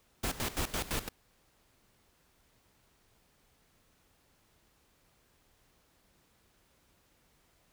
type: noise with tremolo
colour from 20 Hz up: pink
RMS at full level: -33 dBFS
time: 0.23-1.09 s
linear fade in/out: 10 ms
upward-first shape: square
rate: 5.9 Hz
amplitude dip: 80%
effects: pink hiss -69 dBFS RMS until 7.72 s